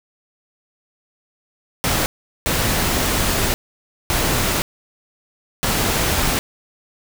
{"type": "noise bursts at uneven times", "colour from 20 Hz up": "pink", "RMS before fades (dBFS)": -19, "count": 4, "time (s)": [[1.84, 2.06], [2.46, 3.54], [4.1, 4.62], [5.63, 6.39]], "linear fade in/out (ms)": 0, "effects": []}